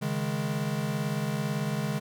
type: chord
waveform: square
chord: C# suspended second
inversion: none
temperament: equal with one note detuned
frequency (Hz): 138.59 / 156.56 / 207.7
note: C#3 / D#3 / G#3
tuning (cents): 0 / +11 / 0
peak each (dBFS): -33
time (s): 0.01-2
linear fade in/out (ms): 20
effects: none